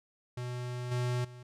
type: tone with level steps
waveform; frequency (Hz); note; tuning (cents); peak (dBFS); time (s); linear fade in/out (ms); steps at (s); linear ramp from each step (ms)
square; 123.47; B2; 0; -36 / -30 / -47; 0.37-1.43; 5; 0.91 / 1.24; 10
effects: low-pass 9000 Hz 12 dB/octave